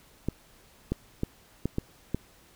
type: clicks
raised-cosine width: 3 ms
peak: -14 dBFS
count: 6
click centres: 0.286 / 0.92 / 1.234 / 1.656 / 1.784 / 2.146 s
effects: pink hiss -58 dBFS RMS until 2.55 s